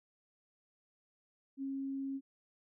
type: tone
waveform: sine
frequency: 271.7 Hz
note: C#4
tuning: 35 cents flat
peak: -36 dBFS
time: 1.57-2.21 s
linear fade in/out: 50 ms
effects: none